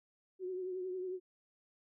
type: tone with vibrato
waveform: sine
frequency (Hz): 369.1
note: F#4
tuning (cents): -4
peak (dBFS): -37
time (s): 0.39-1.2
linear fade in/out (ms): 50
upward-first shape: triangle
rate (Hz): 11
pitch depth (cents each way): 50
effects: none